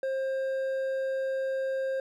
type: tone with hard clipping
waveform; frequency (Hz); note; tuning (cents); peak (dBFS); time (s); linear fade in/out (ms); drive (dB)
sine; 532; C5; +29; -29; 0.03-2; 2; 5
effects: none